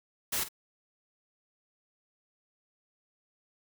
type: noise with echo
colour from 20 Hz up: white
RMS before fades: -31 dBFS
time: 0.32-0.44 s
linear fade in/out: 10 ms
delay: 48 ms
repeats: 1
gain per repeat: -13 dB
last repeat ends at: 0.488 s
effects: none